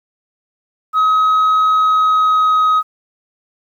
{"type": "tone with pitch glide", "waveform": "sine", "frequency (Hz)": [1271, 1262.2], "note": ["D#6", "D#6"], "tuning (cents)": [36, 24], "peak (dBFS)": -7, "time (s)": [0.93, 2.83], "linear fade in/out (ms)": 50, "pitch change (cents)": -12, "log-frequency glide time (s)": [1.71, 2.65], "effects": ["tanh soft clip ceiling -9 dBFS", "8-bit"]}